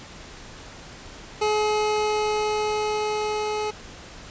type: tone with level ramp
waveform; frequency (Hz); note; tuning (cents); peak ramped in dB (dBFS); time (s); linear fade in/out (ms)
25% pulse; 424.7; G#4; +39; -16 to -21; 1.41-3.71; 10
effects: pink hiss -42 dBFS RMS until 4.3 s + resampled to 16000 Hz